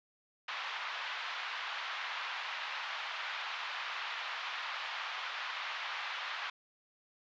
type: band-pass noise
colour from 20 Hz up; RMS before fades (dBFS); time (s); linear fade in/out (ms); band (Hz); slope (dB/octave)
pink; -40; 0.48-6.5; 5; 920 to 3700; 24
effects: resampled to 16000 Hz